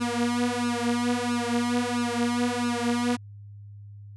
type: tone with flanger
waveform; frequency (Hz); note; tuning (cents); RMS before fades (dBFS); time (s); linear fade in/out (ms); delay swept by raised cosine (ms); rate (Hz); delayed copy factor
sawtooth; 240.8; B3; -44; -26; 0-3.17; 20; 0.74 to 5.14; 1.5; +0.95
effects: added 102 Hz sine -41 dBFS peak until 4.16 s + resampled to 24000 Hz